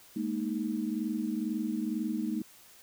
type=chord; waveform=sine; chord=Ab suspended second; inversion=none; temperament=equal with one note detuned; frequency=211 / 233.1 / 311.1 Hz; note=Ab3 / Bb3 / Eb4; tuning=+28 / 0 / 0 cents; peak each=-34 dBFS; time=0.16-2.42 s; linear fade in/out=5 ms; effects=white hiss -56 dBFS RMS until 2.82 s